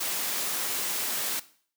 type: noise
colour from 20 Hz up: white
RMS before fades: -30 dBFS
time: 0-1.4 s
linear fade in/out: 10 ms
effects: noise-tail reverb RT60 0.5 s tail -17 dB re dry + high-pass 200 Hz 12 dB/octave